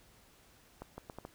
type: accelerating click train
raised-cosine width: 1 ms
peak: -29 dBFS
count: 5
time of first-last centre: 0.82-1.251 s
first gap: 160 ms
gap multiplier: 0.74
effects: pink hiss -63 dBFS RMS until 1.34 s